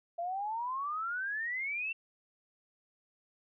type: exponential sweep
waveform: sine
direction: up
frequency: 670 to 2722 Hz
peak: -33 dBFS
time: 0.18-1.93 s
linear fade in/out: 10 ms
effects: none